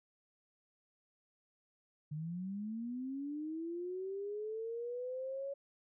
sine linear sweep, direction up, 146.83 to 560 Hz, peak -38 dBFS, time 2.11-5.54 s, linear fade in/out 10 ms, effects none

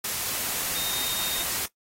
sine tone in noise, 3697 Hz, A#7, 15 cents flat, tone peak -31 dBFS, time 0.75-1.43 s, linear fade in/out 5 ms, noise white, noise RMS -29 dBFS, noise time 0.04-1.66 s, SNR -5 dB, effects noise-tail reverb RT60 0.1 s tail -17 dB re dry + AAC 48 kbps

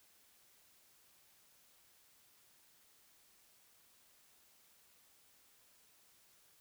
silence, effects white hiss -68 dBFS RMS until 6.6 s

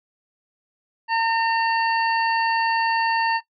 harmonic tone, 910 Hz, A#5, 42 cents flat, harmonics 1 / 2 / 3 / 5, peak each -19 / -25 / -29 / -33 dBFS, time 1.08-3.41 s, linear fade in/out 50 ms, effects noise-tail reverb RT60 0.1 s tail -17 dB re dry

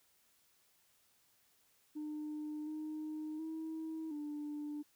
sine tone with pitch steps, 302.6 / 308.4 / 319.3 / 296.1 Hz, D#4 / D#4 / D#4 / D4, -48 / -15 / +45 / +14 cents, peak -38 dBFS, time 1.95-4.83 s, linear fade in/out 20 ms, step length 720 ms, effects tanh soft clip ceiling -37 dBFS + white hiss -72 dBFS RMS until 4.95 s

